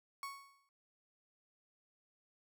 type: tone with exponential decay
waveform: 35% pulse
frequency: 1108.7 Hz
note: C#6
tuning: in tune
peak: -38 dBFS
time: 0.23-0.69 s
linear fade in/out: 1 ms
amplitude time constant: 100 ms
effects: none